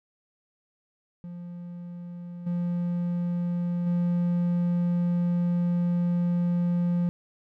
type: tone with level steps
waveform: triangle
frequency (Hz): 174.61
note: F3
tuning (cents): 0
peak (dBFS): -34 / -23 / -20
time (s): 1.24-7.09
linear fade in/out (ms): 0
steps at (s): 2.46 / 3.86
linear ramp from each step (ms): 10
effects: none